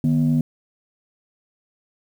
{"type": "tone pair together", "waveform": "sine", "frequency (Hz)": [153.7, 244], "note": ["D#3", "B3"], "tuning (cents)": [-21, -21], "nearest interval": "minor sixth", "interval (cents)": 800, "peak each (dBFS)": -17, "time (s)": [0.04, 0.41], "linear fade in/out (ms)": 2, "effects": ["tanh soft clip ceiling -11 dBFS", "8-bit"]}